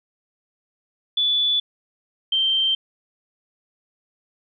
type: tone pair in turn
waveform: sine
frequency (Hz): 3460 / 3136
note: A7 / G7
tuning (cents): -30 / 0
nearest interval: major second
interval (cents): 170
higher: first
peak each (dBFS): -17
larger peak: neither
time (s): 1.17-1.6 / 2.32-2.75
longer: neither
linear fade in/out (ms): 5
effects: none